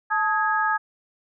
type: tone cluster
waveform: sine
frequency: 872 / 1261 / 1653 Hz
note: A5 / D#6 / G#6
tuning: -16 / +23 / -9 cents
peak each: -24 dBFS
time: 0.1-0.78 s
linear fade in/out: 20 ms
effects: none

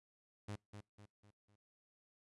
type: tone with echo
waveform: sawtooth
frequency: 103.83 Hz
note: G#2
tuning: in tune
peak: -39 dBFS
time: 0.48-0.56 s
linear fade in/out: 10 ms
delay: 250 ms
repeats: 4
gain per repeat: -7 dB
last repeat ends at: 1.56 s
effects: noise-tail reverb RT60 0.2 s tail -26 dB re dry + resampled to 24000 Hz

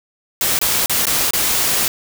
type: noise with dropouts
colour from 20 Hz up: white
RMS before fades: -17 dBFS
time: 0.41-1.88 s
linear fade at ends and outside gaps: 1 ms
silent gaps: 0.59-0.614 / 0.86-0.896 / 1.055-1.068 / 1.308-1.334 s
effects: none

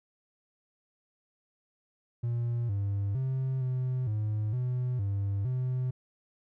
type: tone with pitch steps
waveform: triangle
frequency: 118.8 / 100 / 131.6 / 127.9 / 106.6 / 125.4 / 99.5 / 127.5 Hz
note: A#2 / G2 / C3 / C3 / G#2 / B2 / G2 / C3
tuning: +33 / +35 / +10 / -39 / +46 / +27 / +26 / -44 cents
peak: -25 dBFS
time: 2.23-5.91 s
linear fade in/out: 10 ms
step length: 460 ms
effects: tanh soft clip ceiling -21 dBFS

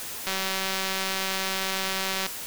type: click train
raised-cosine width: 0.2 ms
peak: -11 dBFS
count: 382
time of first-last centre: 0.27-2.265 s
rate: 191 Hz
effects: white hiss -36 dBFS RMS until 2.46 s

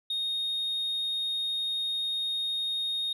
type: tone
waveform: sine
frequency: 3711 Hz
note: A#7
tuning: 9 cents flat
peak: -26 dBFS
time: 0.1-3.13 s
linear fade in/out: 5 ms
effects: tanh soft clip ceiling -26 dBFS

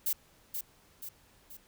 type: noise with echo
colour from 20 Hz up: violet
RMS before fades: -30 dBFS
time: 0.06-0.13 s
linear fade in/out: 5 ms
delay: 480 ms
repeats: 3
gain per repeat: -6 dB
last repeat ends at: 1.57 s
effects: pink hiss -63 dBFS RMS until 1.67 s

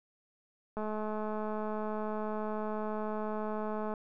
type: click train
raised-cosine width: 1 ms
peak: -24 dBFS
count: 679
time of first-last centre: 0.77-3.938 s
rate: 214 Hz
effects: none

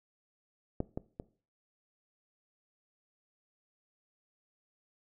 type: clicks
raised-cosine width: 2 ms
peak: -18 / -22 / -25 dBFS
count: 3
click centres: 0.804 / 0.975 / 1.199 s
effects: noise-tail reverb RT60 0.4 s tail -19 dB re dry

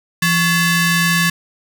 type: ring-modulated tone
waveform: sawtooth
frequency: 942 Hz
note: A#5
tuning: 18 cents sharp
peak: -6 dBFS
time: 0.22-1.3 s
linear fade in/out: 5 ms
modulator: 772 Hz
effects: none

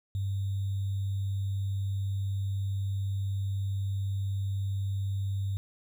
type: tone with sample-and-hold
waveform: sine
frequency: 98 Hz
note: G2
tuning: in tune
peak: -28 dBFS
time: 0.15-5.57 s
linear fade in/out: 0 ms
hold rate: 3675 Hz
effects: none

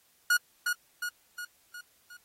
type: tone with echo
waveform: 45% pulse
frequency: 1445 Hz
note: F#6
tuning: 41 cents flat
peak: -21 dBFS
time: 0.3-0.37 s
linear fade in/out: 5 ms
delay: 360 ms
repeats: 5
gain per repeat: -5 dB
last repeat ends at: 2.17 s
effects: white hiss -66 dBFS RMS until 2.24 s + AAC 48 kbps

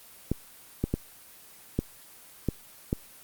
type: clicks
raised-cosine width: 3 ms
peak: -12 dBFS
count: 6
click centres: 0.316 / 0.84 / 0.94 / 1.79 / 2.487 / 2.929 s
effects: white hiss -51 dBFS RMS until 3.23 s + Opus 24 kbps

